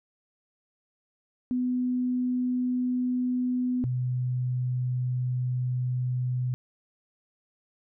sine tone pair in turn, 250 / 125.62 Hz, B3 / B2, +21 / +30 cents, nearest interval octave, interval 1191 cents, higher first, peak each -24 / -25 dBFS, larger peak first, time 1.51-3.84 / 3.84-6.54 s, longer second, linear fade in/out 0 ms, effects none

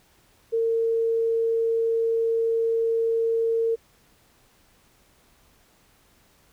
sine tone, 455.8 Hz, A#4, 39 cents flat, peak -20 dBFS, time 0.52-3.76 s, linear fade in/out 20 ms, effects pink hiss -60 dBFS RMS until 6.52 s

